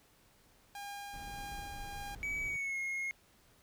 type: tone with tremolo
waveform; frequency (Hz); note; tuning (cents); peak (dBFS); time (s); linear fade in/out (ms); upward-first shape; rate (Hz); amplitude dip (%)
sawtooth; 808; G#5; -48; -38; 0.75-2.15; 2; triangle; 1.7; 30
type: noise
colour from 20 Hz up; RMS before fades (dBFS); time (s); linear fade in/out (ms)
brown; -48; 1.13-2.57; 10
type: tone with pitch glide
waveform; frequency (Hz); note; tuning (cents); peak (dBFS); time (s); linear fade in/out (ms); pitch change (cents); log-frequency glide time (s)
triangle; 2278 to 2155; C#7 to C#7; +47 to -49; -33; 2.23-3.11; 0; -96; 2.45-2.78
effects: pink hiss -66 dBFS RMS until 3.62 s